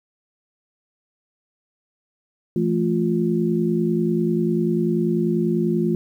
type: tone cluster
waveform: sine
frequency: 169.5 / 219.7 / 352.2 Hz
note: E3 / A3 / F4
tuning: +49 / -2 / +15 cents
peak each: -22 dBFS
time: 2.56-5.95 s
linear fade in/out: 2 ms
effects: 9-bit